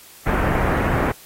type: low-pass noise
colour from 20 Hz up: pink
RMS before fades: -20 dBFS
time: 0.26-1.12 s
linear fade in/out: 10 ms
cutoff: 2000 Hz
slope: 24 dB/octave
effects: white hiss -45 dBFS RMS until 1.25 s + AAC 48 kbps